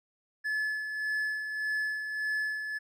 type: tone with tremolo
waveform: triangle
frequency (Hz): 1721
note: A6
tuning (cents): -39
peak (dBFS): -26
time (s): 0.44-2.79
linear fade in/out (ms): 20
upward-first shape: sine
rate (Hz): 1.7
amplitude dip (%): 50
effects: none